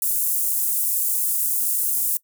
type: high-pass noise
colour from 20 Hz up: pink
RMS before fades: -22 dBFS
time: 0.02-2.17 s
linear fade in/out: 2 ms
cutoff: 9400 Hz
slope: 24 dB/octave
effects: noise-tail reverb RT60 0.1 s tail -21 dB re dry